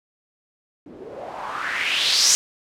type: noise with low-pass filter sweep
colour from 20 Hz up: blue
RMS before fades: -23 dBFS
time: 0.86-2.35 s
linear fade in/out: 0 ms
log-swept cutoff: 280 to 6700 Hz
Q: 3.7
effects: none